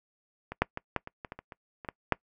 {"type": "clicks", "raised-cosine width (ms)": 0.5, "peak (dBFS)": [-22, -7, -19, -12, -25, -23, -23, -27, -28, -27, -18, -7], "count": 12, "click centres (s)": [0.52, 0.62, 0.774, 0.963, 1.074, 1.248, 1.321, 1.39, 1.522, 1.848, 1.888, 2.123], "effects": ["noise-tail reverb RT60 0.1 s tail -24 dB re dry"]}